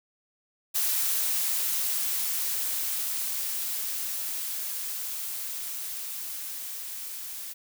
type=noise with level ramp; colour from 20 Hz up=blue; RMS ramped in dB=-26 to -38 dBFS; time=0.74-7.54 s; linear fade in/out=20 ms; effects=none